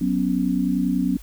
sine chord, F# suspended fourth, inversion none, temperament equal, 185 / 246.9 / 277.2 Hz, F#3 / B3 / C#4, 0 / 0 / 0 cents, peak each -23 dBFS, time 0.01-1.17 s, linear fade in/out 5 ms, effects added 50 Hz sine -39 dBFS peak until 1.22 s + white hiss -50 dBFS RMS until 1.22 s

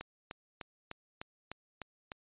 click train, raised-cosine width 0.3 ms, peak -25 dBFS, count 8, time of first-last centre 0.01-2.118 s, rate 3.32 Hz, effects resampled to 8000 Hz

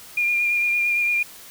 sine tone with vibrato, 2411 Hz, D7, 45 cents sharp, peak -18 dBFS, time 0.17-1.23 s, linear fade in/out 5 ms, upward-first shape triangle, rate 8.8 Hz, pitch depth 25 cents each way, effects white hiss -43 dBFS RMS until 1.5 s

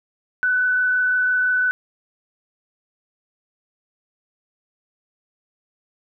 sine tone with frequency modulation, 1497 Hz, F#6, 20 cents sharp, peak -16 dBFS, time 0.43-1.71 s, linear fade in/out 0 ms, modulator 25.9 Hz, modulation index 0.56, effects none

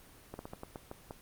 slowing click train, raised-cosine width 1 ms, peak -27 dBFS, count 8, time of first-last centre 0.34-1.109 s, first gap 51 ms, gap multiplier 1.25, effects pink hiss -57 dBFS RMS until 1.21 s + Opus 24 kbps

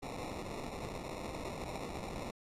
white noise with sample-and-hold, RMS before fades -42 dBFS, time 0.02-2.31 s, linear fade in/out 10 ms, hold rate 1575 Hz, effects low-pass 10000 Hz 12 dB/octave

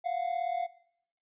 triangle tone pair together, 691 / 728.1 Hz, F5 / F#5, -19 / -28 cents, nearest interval minor second, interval 91 cents, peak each -30 / -31 dBFS, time 0.04-0.67 s, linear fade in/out 20 ms, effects noise-tail reverb RT60 0.7 s tail -18 dB re dry + resampled to 8000 Hz

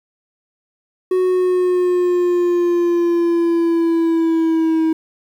triangle exponential sweep, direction down, 370 to 320 Hz, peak -11 dBFS, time 1.11-4.93 s, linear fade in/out 5 ms, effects 8-bit

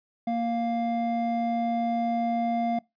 triangle tone pair together, 233.1 / 699.5 Hz, A#3 / F5, 0 / +3 cents, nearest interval octave + perfect fifth, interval 1903 cents, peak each -25 dBFS, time 0.27-2.79 s, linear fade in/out 5 ms, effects noise-tail reverb RT60 0.2 s tail -23 dB re dry + resampled to 11025 Hz

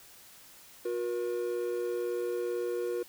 triangle tone pair together, 360.4 / 478.4 Hz, F#4 / A#4, -45 / +45 cents, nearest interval perfect fourth, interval 490 cents, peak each -31 / -31 dBFS, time 0.85-3.03 s, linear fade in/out 5 ms, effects white hiss -54 dBFS RMS until 3.08 s

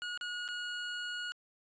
25% pulse tone with dropouts, 1447 Hz, F#6, 39 cents flat, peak -33 dBFS, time 0.02-1.32 s, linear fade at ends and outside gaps 0 ms, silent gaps 0.175-0.211 / 0.479-0.487 s, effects resampled to 16000 Hz

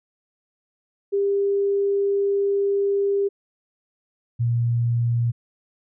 sine tone pair in turn, 399.2 / 118.27 Hz, G4 / A#2, +32 / +25 cents, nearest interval octave + major sixth, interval 2107 cents, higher first, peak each -18 dBFS, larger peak neither, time 1.12-3.29 / 4.39-5.32 s, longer first, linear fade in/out 20 ms, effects none

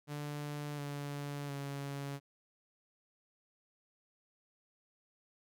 sawtooth tone with pitch steps, 146.83 / 143.56 / 140.36 Hz, D3 / D3 / C#3, 0 / -39 / +22 cents, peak -35 dBFS, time 0.07-2.2 s, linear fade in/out 50 ms, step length 710 ms, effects none

